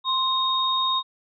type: tone pair together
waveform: sine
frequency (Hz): 1047 / 3725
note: C6 / A#7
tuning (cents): +1 / -2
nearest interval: octave + minor seventh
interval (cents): 2197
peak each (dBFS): -23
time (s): 0.04-1.03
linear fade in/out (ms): 50
effects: none